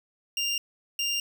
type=tone pair in turn; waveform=25% pulse; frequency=2794 / 2794 Hz; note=F7 / F7; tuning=0 / 0 cents; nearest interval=unison; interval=0 cents; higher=neither; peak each=-22 dBFS; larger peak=neither; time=0.37-0.58 / 0.99-1.2 s; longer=neither; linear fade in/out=2 ms; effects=none